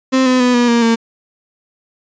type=tone with pitch steps; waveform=35% pulse; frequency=261.6 / 254.7 / 248.1 / 241.6 / 235.2 / 229.1 Hz; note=C4 / C4 / B3 / B3 / A#3 / A#3; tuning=0 / -46 / +8 / -38 / +16 / -30 cents; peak=-8 dBFS; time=0.12-0.96 s; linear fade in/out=20 ms; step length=140 ms; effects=resampled to 16000 Hz